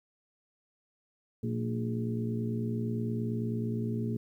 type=harmonic tone with a mistuned harmonic; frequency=59.3 Hz; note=A#1; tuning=30 cents sharp; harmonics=2 / 3 / 4 / 5 / 6 / 7; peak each=-33 / -44 / -33 / -44 / -44 / -40 dBFS; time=1.43-4.17 s; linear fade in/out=5 ms; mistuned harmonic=4; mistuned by=-71 cents; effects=11-bit